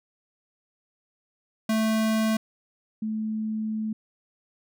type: tone pair in turn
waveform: square / sine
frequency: 220 / 217.5 Hz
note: A3 / A3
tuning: 0 / -20 cents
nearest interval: unison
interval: 20 cents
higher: first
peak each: -22 / -26 dBFS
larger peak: first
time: 1.69-2.37 / 3.02-3.93 s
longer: second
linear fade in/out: 5 ms
effects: none